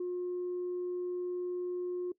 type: tone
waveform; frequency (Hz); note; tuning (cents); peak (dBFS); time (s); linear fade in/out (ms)
sine; 358.1; F4; +43; -31; 0-2.12; 5
effects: noise-tail reverb RT60 0.1 s tail -19 dB re dry + tanh soft clip ceiling -30 dBFS

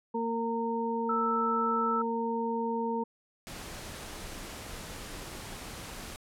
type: harmonic tone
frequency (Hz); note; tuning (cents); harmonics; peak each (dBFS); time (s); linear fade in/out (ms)
230; A#3; -23; 1 / 2 / 4; -33 / -33 / -33; 0.14-3.04; 10
type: tone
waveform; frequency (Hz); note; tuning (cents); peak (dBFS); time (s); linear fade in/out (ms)
sine; 1318.5; E6; 0; -28; 1.09-2.02; 5
type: noise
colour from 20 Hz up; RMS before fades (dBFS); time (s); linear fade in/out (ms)
pink; -42; 3.47-6.16; 0
effects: low-pass 12000 Hz 12 dB/octave

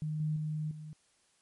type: tone with level steps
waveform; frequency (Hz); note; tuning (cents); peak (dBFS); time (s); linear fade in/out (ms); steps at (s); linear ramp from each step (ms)
sine; 153.8; D#3; -20; -32 / -29 / -32 / -42; 0.02-0.93; 0; 0.2 / 0.36 / 0.71; 2
effects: white hiss -70 dBFS RMS until 1.41 s + MP3 48 kbps

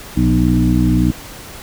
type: harmonic tone with a mistuned harmonic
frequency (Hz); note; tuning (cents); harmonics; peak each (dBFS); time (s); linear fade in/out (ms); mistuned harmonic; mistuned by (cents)
61.6; B1; -4; 1 / 2 / 3 / 4 / 5; -17 / -17 / -17 / -17 / -17; 0.16-1.12; 20; 3; -31
effects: pink hiss -34 dBFS RMS until 1.62 s

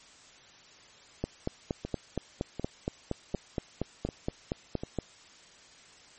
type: two click trains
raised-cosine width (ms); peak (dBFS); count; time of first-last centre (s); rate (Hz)
2; -16 / -21; 17 / 5; 1.24-4.987 / 1.85-4.835; 4.27 / 1.34
effects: white hiss -55 dBFS RMS until 6.18 s + MP3 32 kbps

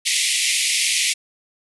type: band-pass noise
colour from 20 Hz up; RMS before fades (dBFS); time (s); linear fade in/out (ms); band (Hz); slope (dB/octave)
pink; -20; 0.05-1.14; 20; 2000 to 11000; 96
effects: none

